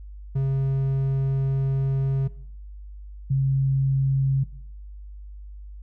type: tone pair in turn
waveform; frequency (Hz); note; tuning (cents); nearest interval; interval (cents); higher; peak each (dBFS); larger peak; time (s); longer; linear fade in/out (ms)
triangle / sine; 135.2 / 135.2; C#3 / C#3; -43 / -43; unison; 0; neither; -18; neither; 0.35-2.28 / 3.3-4.44; first; 10
effects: noise-tail reverb RT60 0.6 s tail -18 dB re dry + added 50 Hz sine -37 dBFS peak until 5.82 s